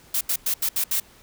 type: noise bursts at uneven times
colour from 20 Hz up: blue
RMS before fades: -23 dBFS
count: 6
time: 0.14-0.21 / 0.29-0.36 / 0.46-0.54 / 0.62-0.69 / 0.76-0.84 / 0.91-1 s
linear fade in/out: 5 ms
effects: pink hiss -52 dBFS RMS until 1.22 s